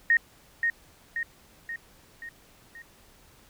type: tone with echo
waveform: sine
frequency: 1857 Hz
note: A#6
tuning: 7 cents flat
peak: -17 dBFS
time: 0.1-0.17 s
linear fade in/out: 2 ms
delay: 530 ms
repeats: 5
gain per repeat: -5 dB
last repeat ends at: 2.82 s
effects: pink hiss -57 dBFS RMS until 3.49 s